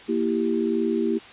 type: chord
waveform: sine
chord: E diminished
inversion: second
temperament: equal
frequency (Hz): 233.1 / 329.6 / 392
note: Bb3 / E4 / G4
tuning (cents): 0 / 0 / 0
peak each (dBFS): -25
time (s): 0.08-1.19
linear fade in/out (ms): 20
effects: white hiss -44 dBFS RMS until 1.32 s + resampled to 8000 Hz